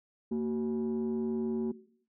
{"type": "tone pair together", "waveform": "sine", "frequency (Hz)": [229.2, 375.9], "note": ["A#3", "F#4"], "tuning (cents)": [-29, 27], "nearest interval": "major sixth", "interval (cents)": 856, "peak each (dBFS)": [-28, -32], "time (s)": [0.31, 1.72], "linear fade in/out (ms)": 10, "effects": ["noise-tail reverb RT60 0.6 s tail -18 dB re dry", "tanh soft clip ceiling -26 dBFS"]}